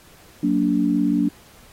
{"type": "chord", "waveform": "sine", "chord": "Gb augmented", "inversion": "none", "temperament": "just", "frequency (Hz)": [185, 231.2, 289.1], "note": ["Gb3", "Bb3", "D4"], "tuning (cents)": [0, -14, -27], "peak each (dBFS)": [-23, -22, -19], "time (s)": [0.43, 1.29], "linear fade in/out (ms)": 5, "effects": ["pink hiss -50 dBFS RMS until 1.72 s", "AAC 48 kbps"]}